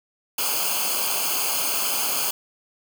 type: noise with comb filter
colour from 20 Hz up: white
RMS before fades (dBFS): -24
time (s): 0.38-2.31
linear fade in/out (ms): 5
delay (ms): 0.53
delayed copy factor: -0.95
effects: none